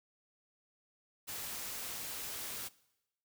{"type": "noise", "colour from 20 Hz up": "white", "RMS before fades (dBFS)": -42, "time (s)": [1.27, 2.69], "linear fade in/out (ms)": 20, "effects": ["noise-tail reverb RT60 0.9 s tail -21 dB re dry"]}